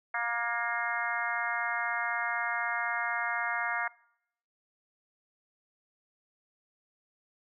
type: harmonic tone with a mistuned harmonic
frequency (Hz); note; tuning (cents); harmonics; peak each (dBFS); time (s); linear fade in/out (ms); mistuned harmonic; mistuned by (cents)
236; A#3; +22; 3 / 4 / 5 / 6 / 7 / 8 / 9; -37 / -37 / -38 / -36 / -36 / -38 / -37; 0.14-3.88; 5; 8; -32
effects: noise-tail reverb RT60 0.7 s tail -22 dB re dry